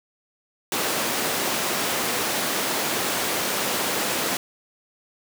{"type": "high-pass noise", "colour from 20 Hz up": "pink", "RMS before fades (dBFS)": -25, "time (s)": [0.72, 4.37], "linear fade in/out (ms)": 2, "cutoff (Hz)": 280, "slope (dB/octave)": 12, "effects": []}